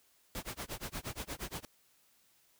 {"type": "noise with tremolo", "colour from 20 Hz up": "pink", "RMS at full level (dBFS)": -39, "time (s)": [0.35, 1.65], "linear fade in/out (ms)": 0, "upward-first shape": "sine", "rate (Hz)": 8.5, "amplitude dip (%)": 100, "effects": ["white hiss -69 dBFS RMS until 2.59 s"]}